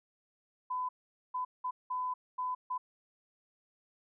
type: tone bursts at uneven times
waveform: sine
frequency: 1006 Hz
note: B5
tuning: 32 cents sharp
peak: -32 dBFS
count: 6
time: 0.7-0.89 / 1.34-1.45 / 1.64-1.71 / 1.9-2.14 / 2.38-2.55 / 2.7-2.78 s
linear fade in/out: 10 ms
effects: none